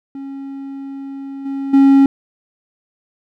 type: tone with level steps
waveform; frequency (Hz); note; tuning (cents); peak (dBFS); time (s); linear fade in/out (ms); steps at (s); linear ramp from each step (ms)
triangle; 274; C#4; -20; -24 / -18 / -4; 0.15-2.06; 2; 1.45 / 1.73; 10
effects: none